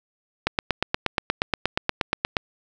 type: click train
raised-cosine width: 0.3 ms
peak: -4 dBFS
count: 17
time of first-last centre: 0.47-2.368 s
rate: 8.43 Hz
effects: none